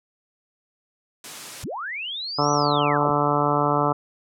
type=high-pass noise; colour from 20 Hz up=white; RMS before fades=-36 dBFS; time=1.24-1.64 s; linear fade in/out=2 ms; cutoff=110 Hz; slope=96 dB/octave
type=linear two-way sweep; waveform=sine; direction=up then down; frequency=36.71 to 5960 to 36.71 Hz; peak=-28 dBFS; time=1.63-3.11 s; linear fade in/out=10 ms; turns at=2.52 s
type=harmonic tone; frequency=146 Hz; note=D3; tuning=10 cents flat; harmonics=1 / 2 / 3 / 4 / 5 / 6 / 7 / 8 / 9; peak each=-27 / -27 / -27 / -27 / -27 / -27 / -27 / -27 / -27 dBFS; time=2.38-3.93 s; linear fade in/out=10 ms
effects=low-pass 10000 Hz 12 dB/octave